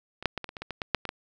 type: clicks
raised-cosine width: 0.3 ms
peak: -23 / -7 / -15 / -19 / -24 / -22 / -20 / -18 / -14 / -6 / -17 / -15 dBFS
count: 12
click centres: 0.226 / 0.257 / 0.377 / 0.443 / 0.491 / 0.568 / 0.62 / 0.707 / 0.818 / 0.947 / 1.053 / 1.091 s
effects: none